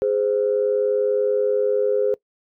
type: tone pair together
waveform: sine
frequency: 415.3 / 515.5 Hz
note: G#4 / C5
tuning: 0 / -26 cents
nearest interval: major third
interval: 374 cents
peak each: -19 / -20 dBFS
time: 0.02-2.14 s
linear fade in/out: 0 ms
effects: noise-tail reverb RT60 0.1 s tail -22 dB re dry + tanh soft clip ceiling -9 dBFS